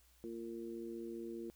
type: harmonic tone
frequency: 115.1 Hz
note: A#2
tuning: 22 cents flat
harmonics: 2 / 3 / 4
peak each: -48 / -44 / -51 dBFS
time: 0.24-1.5 s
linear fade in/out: 0 ms
effects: added 60 Hz sine -68 dBFS peak until 1.55 s + white hiss -70 dBFS RMS until 1.55 s